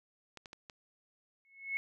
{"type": "clicks", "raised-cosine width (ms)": 0.2, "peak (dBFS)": -30, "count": 4, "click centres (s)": [0.373, 0.458, 0.531, 0.698]}
{"type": "tone with exponential growth", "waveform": "sine", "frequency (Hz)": 2191, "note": "C#7", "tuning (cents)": -21, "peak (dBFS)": -29, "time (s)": [1.45, 1.77], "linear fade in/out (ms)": 0, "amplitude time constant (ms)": 69}
{"effects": []}